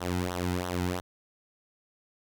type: tone with flanger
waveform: sawtooth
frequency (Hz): 89.6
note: F2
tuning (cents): +45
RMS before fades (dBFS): -31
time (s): 0-1.01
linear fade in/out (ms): 20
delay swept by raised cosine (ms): 0.41 to 1.81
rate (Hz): 3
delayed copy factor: -0.8
effects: none